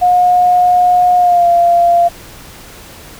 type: tone with pitch glide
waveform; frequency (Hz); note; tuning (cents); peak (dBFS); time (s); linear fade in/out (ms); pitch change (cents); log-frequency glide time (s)
sine; 719 to 691.3; F#5 to F5; -50 to -18; -6; 0.01-2.09; 20; -68; 1.17-1.48
effects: pink hiss -35 dBFS RMS until 3.19 s